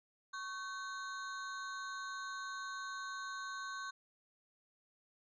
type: ring-modulated tone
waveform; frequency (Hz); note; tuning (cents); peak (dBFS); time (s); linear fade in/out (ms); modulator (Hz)
square; 1318.5; E6; 0; -39; 0.33-3.91; 10; 213
effects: resampled to 16000 Hz